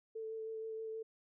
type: tone with vibrato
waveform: sine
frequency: 443.1 Hz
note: A4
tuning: 12 cents sharp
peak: -40 dBFS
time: 0.15-1.03 s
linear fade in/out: 10 ms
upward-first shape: sine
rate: 6.3 Hz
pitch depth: 13 cents each way
effects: none